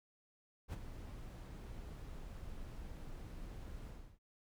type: noise with ADSR envelope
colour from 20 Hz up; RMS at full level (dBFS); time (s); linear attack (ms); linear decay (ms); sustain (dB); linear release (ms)
brown; -38; 0.68-4.19; 52; 20; -10; 320
effects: none